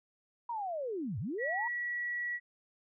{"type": "linear two-way sweep", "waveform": "sine", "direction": "down then up", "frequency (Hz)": [970, 88.1, 970], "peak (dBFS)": -34, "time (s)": [0.49, 1.68], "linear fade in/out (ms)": 5, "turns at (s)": 1.19}
{"type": "tone", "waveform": "sine", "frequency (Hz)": 1933, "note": "B6", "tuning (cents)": -38, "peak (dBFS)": -33, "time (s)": [1.38, 2.4], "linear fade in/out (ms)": 50}
{"effects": []}